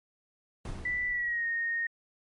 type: noise with exponential decay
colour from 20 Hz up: brown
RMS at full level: -33 dBFS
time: 0.65-1.62 s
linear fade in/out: 2 ms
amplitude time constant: 210 ms
type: tone with pitch glide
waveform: sine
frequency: 1975.5 to 1853.9 Hz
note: B6 to A#6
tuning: 0 to -10 cents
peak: -28 dBFS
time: 0.85-1.87 s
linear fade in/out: 5 ms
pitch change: -110 cents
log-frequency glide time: 1.08-1.46 s
effects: MP3 48 kbps